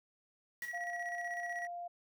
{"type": "noise with exponential decay", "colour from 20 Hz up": "white", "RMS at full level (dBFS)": -48, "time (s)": [0.62, 0.83], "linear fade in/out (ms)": 1, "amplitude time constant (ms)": 45}
{"type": "tone with tremolo", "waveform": "triangle", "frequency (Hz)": 1923, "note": "B6", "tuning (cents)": -47, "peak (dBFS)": -36, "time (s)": [0.62, 1.67], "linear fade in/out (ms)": 2, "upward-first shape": "square", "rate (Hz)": 16, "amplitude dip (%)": 50}
{"type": "tone", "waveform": "sine", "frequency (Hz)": 698.5, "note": "F5", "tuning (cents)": 0, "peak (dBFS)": -40, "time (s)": [0.73, 1.88], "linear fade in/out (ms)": 10}
{"effects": []}